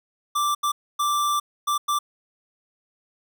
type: tone bursts at uneven times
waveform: square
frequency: 1174.7 Hz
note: D6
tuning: in tune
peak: -21 dBFS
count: 5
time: 0.35-0.55 / 0.63-0.72 / 0.99-1.4 / 1.67-1.78 / 1.88-1.99 s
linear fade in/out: 10 ms
effects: none